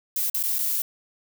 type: noise with dropouts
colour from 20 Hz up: violet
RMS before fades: -25 dBFS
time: 0.16-0.82 s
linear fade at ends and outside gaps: 2 ms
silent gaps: 0.299-0.344 / 0.429-0.436 / 0.585-0.589 s
effects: none